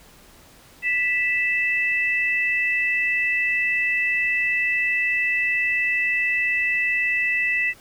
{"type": "tone pair together", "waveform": "sine", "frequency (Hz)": [1975.5, 2637], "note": ["B6", "E7"], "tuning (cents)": [0, 0], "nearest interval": "perfect fourth", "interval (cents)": 500, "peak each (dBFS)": [-21, -23], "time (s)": [0.82, 7.74], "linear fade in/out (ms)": 50, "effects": ["pink hiss -50 dBFS RMS until 7.8 s"]}